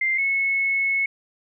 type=tone pair in turn; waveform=sine; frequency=2093 / 2194 Hz; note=C7 / C#7; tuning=0 / -18 cents; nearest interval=minor second; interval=82 cents; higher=second; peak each=-19 dBFS; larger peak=neither; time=0.01-0.18 / 0.18-1.06 s; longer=second; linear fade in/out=5 ms; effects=none